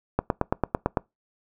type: click train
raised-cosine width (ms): 1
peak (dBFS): -7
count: 8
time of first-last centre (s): 0.19-0.972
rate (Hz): 8.95
effects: noise-tail reverb RT60 0.2 s tail -24 dB re dry